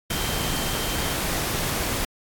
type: tone in noise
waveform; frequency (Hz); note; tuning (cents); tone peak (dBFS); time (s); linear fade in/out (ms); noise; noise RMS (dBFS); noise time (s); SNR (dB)
sine; 3136; G7; 0; -35; 0.1-1.13; 5; pink; -26; 0.1-2.05; -12
effects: AAC 64 kbps